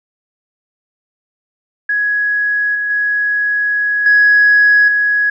sine tone with level steps, 1671 Hz, G#6, 10 cents sharp, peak -12 / -15 / -12 / -5 / -10 dBFS, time 1.89-5.3 s, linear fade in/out 5 ms, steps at 2.75 / 2.9 / 4.06 / 4.88 s, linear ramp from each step 2 ms, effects tanh soft clip ceiling -2 dBFS

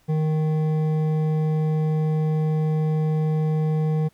triangle tone with hard clipping, 155.56 Hz, D#3, in tune, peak -21 dBFS, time 0.08-4.09 s, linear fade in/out 20 ms, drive 13 dB, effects pink hiss -62 dBFS RMS until 4.13 s

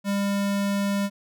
square tone, 200 Hz, G3, 35 cents sharp, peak -23 dBFS, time 0.04-1.1 s, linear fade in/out 50 ms, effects none

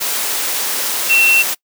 sine tone in noise, 2708 Hz, E7, 46 cents sharp, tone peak -9 dBFS, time 1.09-1.43 s, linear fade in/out 20 ms, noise white, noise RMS -19 dBFS, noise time 0-1.55 s, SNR +7 dB, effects noise-tail reverb RT60 0.1 s tail -24 dB re dry + high-pass 300 Hz 12 dB/octave

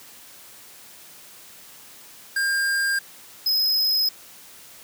square tone pair in turn, 1604 / 5092 Hz, G6 / D#8, +39 / +39 cents, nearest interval octave + minor sixth, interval 2000 cents, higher second, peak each -21 / -19 dBFS, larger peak second, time 2.36-2.99 / 3.46-4.09 s, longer neither, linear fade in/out 5 ms, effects white hiss -46 dBFS RMS until 4.83 s + high-pass 80 Hz 12 dB/octave

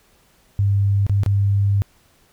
sine tone with dropouts, 99.9 Hz, G2, 33 cents sharp, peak -14 dBFS, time 0.59-1.82 s, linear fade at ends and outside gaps 0 ms, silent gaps 1.066-1.096 / 1.234-1.262 s, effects pink hiss -57 dBFS RMS until 2.32 s

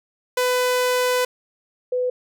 sawtooth / sine tone pair in turn, 500 / 500 Hz, B4 / B4, +21 / +21 cents, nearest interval unison, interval 0 cents, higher neither, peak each -14 / -19 dBFS, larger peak first, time 0.37-1.25 / 1.92-2.1 s, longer first, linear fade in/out 5 ms, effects none

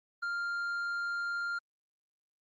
sine tone with tanh clipping, 1396.9 Hz, F6, in tune, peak -33 dBFS, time 0.22-1.59 s, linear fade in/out 10 ms, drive 5 dB, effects Opus 24 kbps

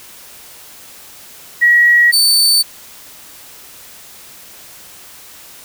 sine / sawtooth tone pair in turn, 1913 / 4534 Hz, A#6 / C#8, +44 / +38 cents, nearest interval octave + minor third, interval 1494 cents, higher second, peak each -6 dBFS, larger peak neither, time 1.61-2.12 / 2.12-2.63 s, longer neither, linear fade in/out 20 ms, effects white hiss -38 dBFS RMS until 5.64 s

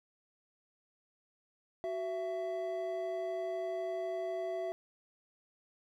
triangle tone pair together, 374 / 666 Hz, F#4 / E5, +19 / +18 cents, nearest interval minor seventh, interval 999 cents, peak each -37 / -34 dBFS, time 1.84-4.72 s, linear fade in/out 0 ms, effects none

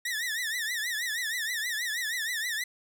sawtooth tone with vibrato, 1846 Hz, A#6, 17 cents flat, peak -26 dBFS, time 0.05-2.64 s, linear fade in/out 5 ms, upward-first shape triangle, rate 6.3 Hz, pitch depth 170 cents each way, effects none

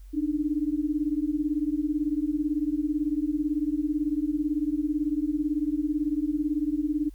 sine beating tone pair, 290.5 / 308.5 Hz, D4 / D#4, -19 / -15 cents, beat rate 18 Hz, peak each -27 dBFS, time 0.13-7.1 s, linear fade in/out 20 ms, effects added 46 Hz sine -42 dBFS peak until 7.14 s + white hiss -65 dBFS RMS until 7.14 s

